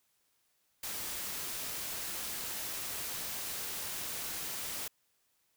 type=noise; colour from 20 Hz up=white; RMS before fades=-39 dBFS; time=0.83-4.88 s; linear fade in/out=5 ms; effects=white hiss -75 dBFS RMS until 5.56 s